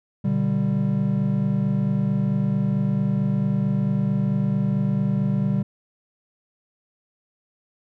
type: chord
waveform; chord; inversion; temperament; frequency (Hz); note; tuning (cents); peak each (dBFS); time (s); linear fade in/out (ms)
triangle; G major; first; just; 122.5 / 147 / 196; B2 / D3 / G3; -14 / +2 / 0; -24 / -22 / -20; 0.24-5.63; 10
effects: none